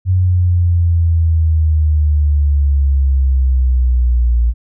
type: exponential sweep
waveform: sine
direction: down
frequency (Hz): 92.9 to 58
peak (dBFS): -9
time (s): 0.05-4.54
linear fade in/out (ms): 50
effects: none